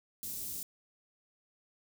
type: band-stop noise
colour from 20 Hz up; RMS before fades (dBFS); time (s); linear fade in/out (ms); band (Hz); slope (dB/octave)
white; -40; 0.23-0.63; 0; 270 to 6500; 12
effects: none